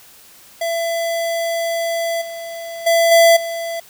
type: tone with level steps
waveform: square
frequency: 670 Hz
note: E5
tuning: 28 cents sharp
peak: -19 / -28 / -12 / -8 / -23 dBFS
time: 0.61-3.8 s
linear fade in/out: 5 ms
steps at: 2.21 / 2.86 / 3.11 / 3.36 s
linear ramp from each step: 10 ms
effects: white hiss -45 dBFS RMS until 3.89 s